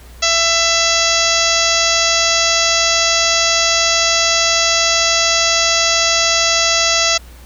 harmonic tone, 667 Hz, E5, 20 cents sharp, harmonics 1 / 2 / 3 / 4 / 5 / 6 / 7 / 8 / 9 / 10, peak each -21 / -21 / -21 / -21 / -21 / -21 / -21 / -21 / -21 / -21 dBFS, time 0.22-7.18 s, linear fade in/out 10 ms, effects added 60 Hz sine -36 dBFS peak until 7.45 s + pink hiss -44 dBFS RMS until 7.45 s

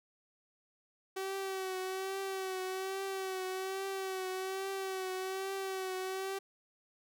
sawtooth tone with vibrato, 380.7 Hz, F#4, 49 cents sharp, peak -32 dBFS, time 1.16-6.39 s, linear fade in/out 10 ms, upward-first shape triangle, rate 1.2 Hz, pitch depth 42 cents each way, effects none

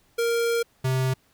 square tone pair in turn, 466.2 / 130.41 Hz, A#4 / C3, 0 / -5 cents, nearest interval octave + minor seventh, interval 2205 cents, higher first, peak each -22 dBFS, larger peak neither, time 0.18-0.63 / 0.84-1.14 s, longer first, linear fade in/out 10 ms, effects pink hiss -63 dBFS RMS until 1.33 s

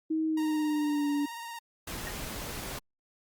sine tone with pitch glide, 316.9 to 288.9 Hz, D#4 to D4, +32 to -28 cents, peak -26 dBFS, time 0.1-1.26 s, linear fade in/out 10 ms, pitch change -160 cents, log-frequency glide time 0.27-1.08 s
sawtooth tone with vibrato, 932.3 Hz, A#5, in tune, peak -35 dBFS, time 0.37-1.59 s, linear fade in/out 5 ms, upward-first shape square, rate 18 Hz, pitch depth 22 cents each way
pink noise, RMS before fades -38 dBFS, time 1.87-2.79 s, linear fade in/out 5 ms
sine tone with exponential decay, 1854 Hz, A#6, 10 cents flat, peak -33 dBFS, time 2.07-2.15 s, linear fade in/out 1 ms, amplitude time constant 17 ms
effects Opus 48 kbps

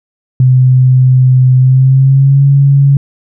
sine tone with pitch glide, 128.5 to 139.32 Hz, C3 to C#3, -31 to +9 cents, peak -3 dBFS, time 0.4-2.97 s, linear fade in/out 2 ms, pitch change +140 cents, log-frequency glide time 1.57-2.44 s, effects none

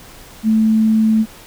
sine tone, 219.7 Hz, A3, 2 cents flat, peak -10 dBFS, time 0.43-1.26 s, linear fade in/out 50 ms, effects pink hiss -40 dBFS RMS until 1.46 s

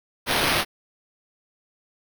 blue noise with sample-and-hold, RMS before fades -22 dBFS, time 0.26-0.65 s, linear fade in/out 50 ms, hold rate 7350 Hz, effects none

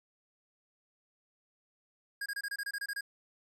square tone bursts, 1632 Hz, G#6, 31 cents flat, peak -35 dBFS, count 11, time 2.21-3.009 s, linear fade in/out 5 ms, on 49 ms, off 26 ms, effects resampled to 32000 Hz

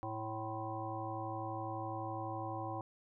harmonic tone with a mistuned harmonic, 110 Hz, A2, in tune, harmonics 1 / 3 / 5 / 7 / 9 / 10, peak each -44 / -45 / -47 / -43 / -46 / -49 dBFS, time 0.03-2.81 s, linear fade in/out 0 ms, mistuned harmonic 10, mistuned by -61 cents, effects none

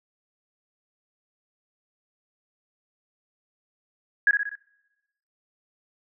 sine tone with echo, 1661.2 Hz, G#6, in tune, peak -14 dBFS, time 4.27-4.31 s, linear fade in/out 2 ms, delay 61 ms, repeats 4, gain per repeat -5 dB, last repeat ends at 4.554 s, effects noise-tail reverb RT60 1.0 s tail -25 dB re dry

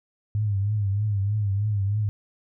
sine tone with vibrato, 102.3 Hz, G#2, 26 cents flat, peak -21 dBFS, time 0.35-2.09 s, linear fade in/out 0 ms, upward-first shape triangle, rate 3.2 Hz, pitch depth 100 cents each way, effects none

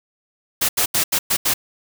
white noise bursts at uneven times, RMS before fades -18 dBFS, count 6, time 0.61-0.69 / 0.77-0.86 / 0.94-1.04 / 1.12-1.19 / 1.3-1.37 / 1.45-1.54 s, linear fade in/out 10 ms, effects none

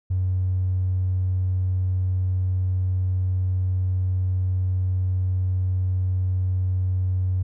triangle tone with tanh clipping, 92.5 Hz, F#2, in tune, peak -19 dBFS, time 0.1-7.43 s, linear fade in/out 10 ms, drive 1 dB, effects none

